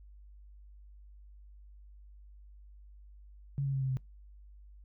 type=tone with pitch steps; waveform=sine; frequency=139.4 / 137.08 / 134.81 / 132.57 / 130.37 Hz; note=C#3 / C#3 / C#3 / C3 / C3; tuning=+10 / -19 / -48 / +23 / -6 cents; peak=-29 dBFS; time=3.58-3.97 s; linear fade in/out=0 ms; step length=78 ms; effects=noise-tail reverb RT60 0.2 s tail -24 dB re dry + added 50 Hz sine -51 dBFS peak until 4.84 s